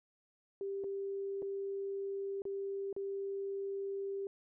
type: tone with dropouts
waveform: sine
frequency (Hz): 394.1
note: G4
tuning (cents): +9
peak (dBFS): -36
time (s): 0.61-4.27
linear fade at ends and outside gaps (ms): 1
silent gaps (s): 0.838-0.842 / 1.421-1.426 / 2.42-2.453 / 2.928-2.964
effects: none